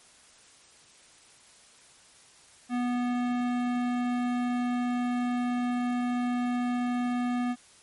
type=tone with hard clipping; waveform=sine; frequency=245 Hz; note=B3; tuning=14 cents flat; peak=-28 dBFS; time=2.69-7.56 s; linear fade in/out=50 ms; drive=17 dB; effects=white hiss -56 dBFS RMS until 7.82 s + MP3 48 kbps